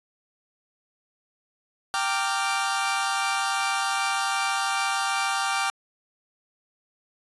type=chord; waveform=sawtooth; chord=G minor seventh; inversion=none; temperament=equal with one note detuned; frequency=784 / 915.8 / 1174.7 / 1396.9 Hz; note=G5 / Bb5 / D6 / F6; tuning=0 / -31 / 0 / 0 cents; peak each=-24 / -29 / -25 / -26 dBFS; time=1.94-5.7 s; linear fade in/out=0 ms; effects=resampled to 24000 Hz